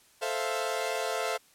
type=chord; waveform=sawtooth; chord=F major seventh; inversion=first; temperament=equal; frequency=440 / 523.3 / 659.3 / 698.5 Hz; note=A4 / C5 / E5 / F5; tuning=0 / 0 / 0 / 0 cents; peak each=-31 dBFS; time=0.21-1.38 s; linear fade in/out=20 ms; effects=white hiss -61 dBFS RMS until 1.54 s + low-pass 12000 Hz 12 dB/octave